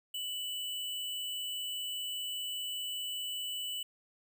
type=tone with sample-and-hold; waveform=sine; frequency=2975 Hz; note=F#7; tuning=9 cents sharp; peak=-35 dBFS; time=0.14-3.83 s; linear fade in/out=5 ms; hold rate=11025 Hz; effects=none